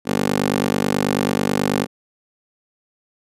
15% pulse tone with high-pass filter, 49.21 Hz, G1, 7 cents sharp, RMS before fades -20 dBFS, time 0.05-1.87 s, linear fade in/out 50 ms, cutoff 270 Hz, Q 2.1, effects resampled to 32000 Hz

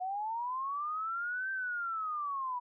sine linear two-way sweep, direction up then down, 723 to 1568 to 967 Hz, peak -33 dBFS, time 0-2.6 s, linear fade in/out 20 ms, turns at 1.51 s, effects none

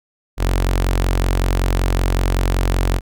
sawtooth tone with notch filter, 45.3 Hz, F#1, 36 cents flat, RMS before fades -17 dBFS, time 0.37-3.01 s, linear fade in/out 50 ms, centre 170 Hz, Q 1.7, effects none

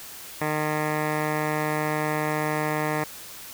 10% pulse tone with low-pass filter, 152.7 Hz, D#3, 32 cents flat, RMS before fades -26 dBFS, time 0.41-3.04 s, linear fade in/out 5 ms, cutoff 1700 Hz, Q 4.5, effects white hiss -41 dBFS RMS until 3.53 s

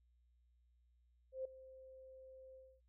sine tone with ADSR envelope, 523.3 Hz, C5, in tune, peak -38 dBFS, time 1.32-2.81 s, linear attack 130 ms, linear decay 5 ms, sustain -17 dB, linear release 260 ms, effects added 60 Hz sine -70 dBFS peak until 2.88 s

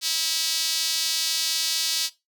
sawtooth tone with high-pass filter, 324.2 Hz, E4, 29 cents flat, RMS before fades -25 dBFS, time 0.01-2.1 s, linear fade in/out 50 ms, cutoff 4300 Hz, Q 2.2, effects noise-tail reverb RT60 0.2 s tail -17 dB re dry

